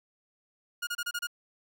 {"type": "tone bursts", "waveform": "sawtooth", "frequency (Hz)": 1430, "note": "F6", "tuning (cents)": 41, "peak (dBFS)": -27, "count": 6, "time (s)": [0.82, 1.271], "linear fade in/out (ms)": 10, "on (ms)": 51, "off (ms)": 29, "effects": []}